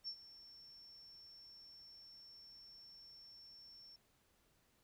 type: tone with ADSR envelope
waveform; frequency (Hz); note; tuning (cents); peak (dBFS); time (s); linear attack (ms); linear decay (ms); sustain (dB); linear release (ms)
sine; 5430; F8; -50; -40; 0.04-3.96; 38; 71; -16; 3
effects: pink hiss -75 dBFS RMS until 4.83 s